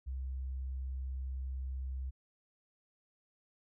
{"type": "tone", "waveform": "sine", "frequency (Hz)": 65.4, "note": "C2", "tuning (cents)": 0, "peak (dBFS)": -36, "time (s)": [0.06, 2.11], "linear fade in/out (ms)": 20, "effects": []}